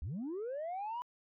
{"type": "linear sweep", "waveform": "sine", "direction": "up", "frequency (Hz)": [58.27, 998], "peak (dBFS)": -35, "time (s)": [0.02, 1.02], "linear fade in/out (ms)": 0, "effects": ["tanh soft clip ceiling -35 dBFS"]}